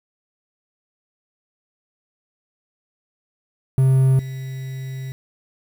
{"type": "tone with level steps", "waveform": "triangle", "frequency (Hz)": 132.2, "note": "C3", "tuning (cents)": 18, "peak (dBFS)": [-10, -25], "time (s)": [3.78, 5.12], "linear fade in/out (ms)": 0, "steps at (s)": 4.19, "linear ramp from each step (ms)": 2, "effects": ["7-bit"]}